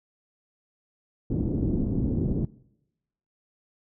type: low-pass noise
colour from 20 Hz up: white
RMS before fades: -26 dBFS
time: 1.3-2.45 s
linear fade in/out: 2 ms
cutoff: 300 Hz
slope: 24 dB/octave
effects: noise-tail reverb RT60 0.9 s tail -22 dB re dry